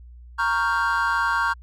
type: chord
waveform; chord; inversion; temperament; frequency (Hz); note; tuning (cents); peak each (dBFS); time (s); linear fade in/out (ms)
triangle; G half-diminished seventh; first; equal; 932.3 / 1108.7 / 1396.9 / 1568; Bb5 / Db6 / F6 / G6; 0 / 0 / 0 / 0; -23; 0.38-1.54; 20
effects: tanh soft clip ceiling -10 dBFS + added 60 Hz sine -41 dBFS peak until 1.62 s